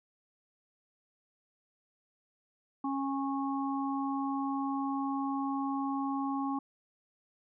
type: harmonic tone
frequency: 274 Hz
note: C#4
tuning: 20 cents flat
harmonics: 1 / 3 / 4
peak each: -32 / -37 / -38 dBFS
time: 2.84-6.59 s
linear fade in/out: 5 ms
effects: none